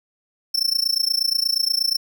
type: tone with amplitude modulation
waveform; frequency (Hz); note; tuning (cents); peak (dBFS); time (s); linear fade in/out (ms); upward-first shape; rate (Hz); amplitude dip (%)
45% pulse; 5370; E8; +31; -15; 0.54-1.97; 10; sine; 28.4; 95
effects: none